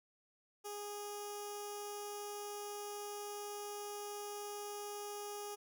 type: tone with notch filter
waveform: 10% pulse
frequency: 412.1 Hz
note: G#4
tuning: 13 cents flat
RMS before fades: -45 dBFS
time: 0.64-5.56 s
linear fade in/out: 20 ms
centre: 1900 Hz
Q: 0.51
effects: none